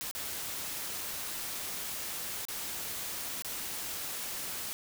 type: noise with dropouts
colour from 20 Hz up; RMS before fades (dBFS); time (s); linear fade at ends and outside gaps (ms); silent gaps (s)
white; -38; 0.01-4.73; 0; 0.112-0.15 / 2.452-2.485 / 3.422-3.447
effects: none